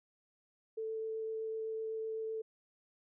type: tone with vibrato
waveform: sine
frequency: 442.4 Hz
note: A4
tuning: 9 cents sharp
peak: -36 dBFS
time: 0.77-2.42 s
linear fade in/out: 10 ms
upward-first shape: triangle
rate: 7.9 Hz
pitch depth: 8 cents each way
effects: none